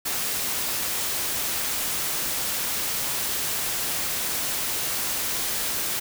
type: noise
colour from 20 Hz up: white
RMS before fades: -27 dBFS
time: 0.05-6 s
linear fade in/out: 10 ms
effects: none